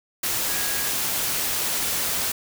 sine tone in noise, 1649 Hz, G#6, 13 cents flat, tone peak -35 dBFS, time 0.48-0.9 s, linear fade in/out 5 ms, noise white, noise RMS -25 dBFS, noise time 0.23-2.32 s, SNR -13 dB, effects none

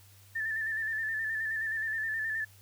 sine tone with vibrato, 1770 Hz, A6, 10 cents sharp, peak -30 dBFS, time 0.35-2.45 s, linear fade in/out 10 ms, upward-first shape square, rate 9.5 Hz, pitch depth 35 cents each way, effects added 98 Hz sine -56 dBFS peak until 2.61 s + white hiss -60 dBFS RMS until 2.61 s

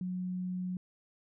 sine tone, 182.4 Hz, F#3, 24 cents flat, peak -33 dBFS, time 0.01-0.77 s, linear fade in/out 2 ms, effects none

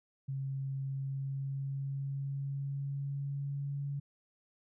sine tone with pitch glide, 135.7 to 141.22 Hz, C#3 to C#3, -36 to +33 cents, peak -34 dBFS, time 0.28-4 s, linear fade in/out 10 ms, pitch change +69 cents, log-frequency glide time 0.84-3.89 s, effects none

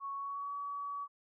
sine tone with pitch glide, 1108.7 to 1136.6 Hz, C#6 to C#6, 0 to +43 cents, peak -37 dBFS, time 0-1.08 s, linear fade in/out 50 ms, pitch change +43 cents, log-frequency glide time 0.14-0.53 s, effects none

